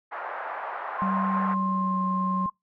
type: band-pass noise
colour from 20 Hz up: pink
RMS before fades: -34 dBFS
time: 0.11-1.55 s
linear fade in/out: 20 ms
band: 680 to 1500 Hz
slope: 24 dB/octave
type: tone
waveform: sine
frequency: 1057 Hz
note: C6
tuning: 17 cents sharp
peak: -26 dBFS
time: 0.98-2.5 s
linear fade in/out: 10 ms
type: tone with pitch glide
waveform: triangle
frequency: 192.3 to 187.04 Hz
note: G3 to F#3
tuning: -33 to +19 cents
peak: -24 dBFS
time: 1.02-2.46 s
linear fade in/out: 0 ms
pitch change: -48 cents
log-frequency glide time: 1.43-2 s
effects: noise-tail reverb RT60 0.2 s tail -26 dB re dry